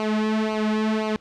sawtooth tone with flanger, 216.3 Hz, A3, 29 cents flat, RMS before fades -23 dBFS, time 0-1.16 s, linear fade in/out 0 ms, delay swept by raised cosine 0.56 to 3.26 ms, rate 1.9 Hz, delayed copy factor -0.8, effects pink hiss -54 dBFS RMS until 1.2 s + low-pass 4000 Hz 12 dB/octave

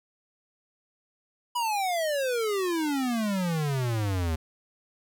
square exponential sweep, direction down, 990 to 77.78 Hz, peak -26 dBFS, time 1.55-4.36 s, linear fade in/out 10 ms, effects none

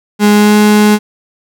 35% pulse tone with pitch glide, 207.7 to 210.1 Hz, G#3 to G#3, 0 to +20 cents, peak -3 dBFS, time 0.19-0.99 s, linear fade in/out 50 ms, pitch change +20 cents, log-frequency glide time 0.31-0.56 s, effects none

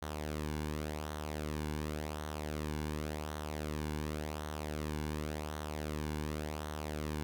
sawtooth tone with flanger, 76 Hz, D#2, 40 cents flat, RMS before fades -39 dBFS, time 0.02-7.23 s, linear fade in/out 0 ms, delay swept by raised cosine 0.4 to 1.6 ms, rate 0.9 Hz, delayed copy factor -0.55, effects none

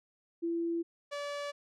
sine / sawtooth tone pair in turn, 336.6 / 576 Hz, E4 / D5, +36 / -34 cents, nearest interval major sixth, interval 930 cents, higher second, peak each -30 / -32 dBFS, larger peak first, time 0.42-0.83 / 1.11-1.52 s, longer neither, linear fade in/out 20 ms, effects low-pass 6000 Hz 12 dB/octave

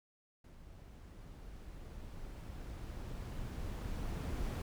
brown noise with level ramp, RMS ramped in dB -55 to -37 dBFS, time 0.44-4.62 s, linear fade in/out 5 ms, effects none

